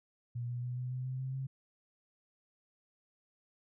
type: tone with pitch steps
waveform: sine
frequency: 120.1 / 121.92 / 123.76 / 125.63 / 127.54 / 129.47 / 131.42 / 133.41 Hz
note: B2 / B2 / B2 / B2 / C3 / C3 / C3 / C3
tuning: -48 / -22 / +4 / +30 / -44 / -18 / +8 / +34 cents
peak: -35 dBFS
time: 0.35-1.47 s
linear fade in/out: 10 ms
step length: 140 ms
effects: none